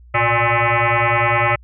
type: tone with frequency modulation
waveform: sine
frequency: 595 Hz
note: D5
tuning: 22 cents sharp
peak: -13 dBFS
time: 0.14-1.56 s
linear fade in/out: 10 ms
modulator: 236 Hz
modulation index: 7.7
effects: added 60 Hz sine -41 dBFS peak until 1.63 s